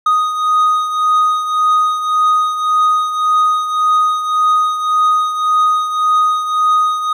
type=beating tone pair; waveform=triangle; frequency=1244.5 / 1246.3 Hz; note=D#6 / D#6; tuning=0 / +2 cents; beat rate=1.8 Hz; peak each=-10 / -17 dBFS; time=0.06-7.13 s; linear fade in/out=5 ms; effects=none